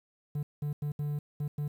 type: tone bursts at uneven times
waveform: triangle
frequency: 146.83 Hz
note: D3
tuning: in tune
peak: -28 dBFS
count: 6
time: 0.35-0.43 / 0.62-0.73 / 0.82-0.92 / 0.99-1.19 / 1.4-1.48 / 1.58-1.68 s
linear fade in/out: 5 ms
effects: 10-bit